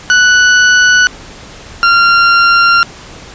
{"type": "tone pair in turn", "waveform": "40% pulse", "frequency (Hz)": [1482, 1383.3], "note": ["F#6", "F6"], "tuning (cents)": [2, -17], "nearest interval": "minor second", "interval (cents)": 119, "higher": "first", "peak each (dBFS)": -4, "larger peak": "neither", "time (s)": [[0.1, 1.07], [1.83, 2.83]], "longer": "second", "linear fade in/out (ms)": 0, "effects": ["pink hiss -32 dBFS RMS until 3.34 s", "resampled to 16000 Hz"]}